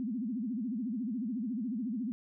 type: tone with vibrato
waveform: sine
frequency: 233.1 Hz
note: A#3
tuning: in tune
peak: -32 dBFS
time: 0-2.12 s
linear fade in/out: 0 ms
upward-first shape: sine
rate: 14 Hz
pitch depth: 230 cents each way
effects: none